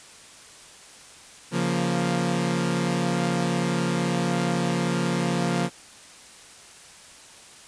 sawtooth chord, Bb minor, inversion first, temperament equal, 138.59 / 174.61 / 233.1 Hz, Db3 / F3 / Bb3, 0 / 0 / 0 cents, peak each -25 / -21 / -24 dBFS, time 1.51-5.7 s, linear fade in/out 50 ms, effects white hiss -47 dBFS RMS until 7.67 s + resampled to 22050 Hz

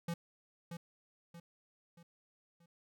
square tone with echo, 170 Hz, F3, 46 cents flat, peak -36 dBFS, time 0.08-0.14 s, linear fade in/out 5 ms, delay 630 ms, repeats 4, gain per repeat -7 dB, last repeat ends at 2.66 s, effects none

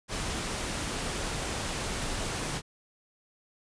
pink noise, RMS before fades -33 dBFS, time 0.08-2.62 s, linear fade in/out 50 ms, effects resampled to 22050 Hz

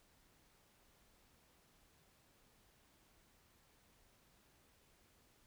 silence, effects pink hiss -71 dBFS RMS until 5.46 s

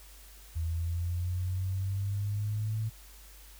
sine exponential sweep, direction up, 80.7 to 111.3 Hz, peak -29 dBFS, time 0.55-2.9 s, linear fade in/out 20 ms, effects added 50 Hz sine -51 dBFS peak until 3.59 s + white hiss -55 dBFS RMS until 3.59 s

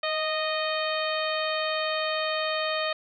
harmonic tone with a mistuned harmonic, 619 Hz, D#5, 9 cents flat, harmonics 1 / 2 / 3 / 4 / 5 / 6 / 7, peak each -29 / -32 / -34 / -35 / -36 / -37 / -37 dBFS, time 0.03-2.93 s, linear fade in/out 5 ms, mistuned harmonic 1, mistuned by +21 cents, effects none

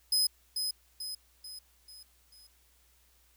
sawtooth tone with echo, 5050 Hz, D#8, 25 cents sharp, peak -22 dBFS, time 0.12-0.27 s, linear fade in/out 5 ms, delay 440 ms, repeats 5, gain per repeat -6 dB, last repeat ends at 2.47 s, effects added 60 Hz sine -67 dBFS peak until 3.36 s + white hiss -67 dBFS RMS until 3.36 s

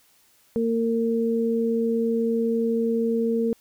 sine tone pair together, 229.5 / 458 Hz, A#3 / A#4, -27 / -31 cents, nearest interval octave, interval 1196 cents, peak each -23 dBFS, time 0.56-3.53 s, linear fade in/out 0 ms, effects white hiss -60 dBFS RMS until 3.6 s

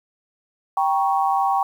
sine chord, G diminished, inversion none, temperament equal with one note detuned, 784 / 945.3 / 1108.7 Hz, G5 / Bb5 / Db6, 0 / +24 / 0 cents, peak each -19 / -24 / -23 dBFS, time 0.77-1.63 s, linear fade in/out 2 ms, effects 8-bit

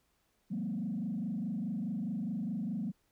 sine tone with frequency modulation, 208.6 Hz, G#3, 8 cents sharp, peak -32 dBFS, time 0.5-2.92 s, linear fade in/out 20 ms, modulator 24.8 Hz, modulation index 1.6, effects tanh soft clip ceiling -28 dBFS + pink hiss -75 dBFS RMS until 3.11 s

